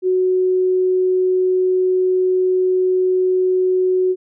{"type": "tone", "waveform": "sine", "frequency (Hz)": 369.7, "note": "F#4", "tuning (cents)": -1, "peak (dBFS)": -13, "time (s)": [0.02, 4.16], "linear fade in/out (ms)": 50, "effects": []}